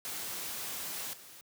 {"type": "noise with level steps", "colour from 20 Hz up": "white", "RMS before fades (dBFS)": [-39, -52], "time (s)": [0.05, 1.41], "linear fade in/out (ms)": 0, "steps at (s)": 1.13, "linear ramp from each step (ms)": 5, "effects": ["high-pass 100 Hz 12 dB/octave"]}